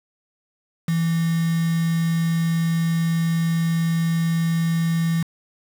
sine tone with quantisation, 165.6 Hz, E3, 8 cents sharp, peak -18 dBFS, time 0.88-5.23 s, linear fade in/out 5 ms, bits 5, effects none

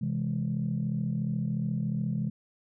sine chord, C augmented, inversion none, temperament equal, 130.81 / 164.81 / 207.7 Hz, C3 / E3 / G#3, 0 / 0 / 0 cents, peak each -31 dBFS, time 0.01-2.3 s, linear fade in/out 10 ms, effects tanh soft clip ceiling -20 dBFS

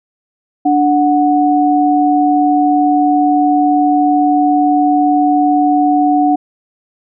sine tone pair together, 293.7 / 736.7 Hz, D4 / F#5, 0 / -8 cents, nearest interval octave + major third, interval 1592 cents, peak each -11 dBFS, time 0.65-6.36 s, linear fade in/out 10 ms, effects none

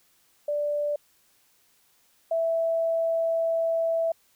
sine tone pair in turn, 587.3 / 659.2 Hz, D5 / E5, 0 / 0 cents, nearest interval major second, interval 200 cents, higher second, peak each -24 / -22 dBFS, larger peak second, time 0.48-0.96 / 2.31-4.12 s, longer second, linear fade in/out 5 ms, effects white hiss -64 dBFS RMS until 4.35 s

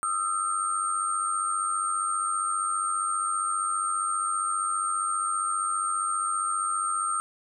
sine tone cluster, 1247 / 1342 / 8550 Hz, D#6 / E6 / C9, +3 / +31 / +36 cents, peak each -29 / -29 / -31 dBFS, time 0.03-7.2 s, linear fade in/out 0 ms, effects none

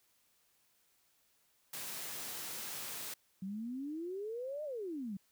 white high-pass noise, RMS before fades -43 dBFS, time 1.73-3.14 s, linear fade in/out 5 ms, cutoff 110 Hz, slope 48 dB/octave
sine exponential two-way sweep, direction up then down, 185 to 621 to 185 Hz, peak -38 dBFS, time 3.42-5.17 s, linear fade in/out 5 ms, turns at 4.64 s
effects white hiss -73 dBFS RMS until 5.31 s

